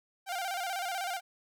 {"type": "tone with vibrato", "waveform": "sawtooth", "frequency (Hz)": 740, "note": "F#5", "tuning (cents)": 0, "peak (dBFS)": -29, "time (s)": [0.26, 1.21], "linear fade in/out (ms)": 50, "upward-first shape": "square", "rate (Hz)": 16, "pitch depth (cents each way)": 85, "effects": []}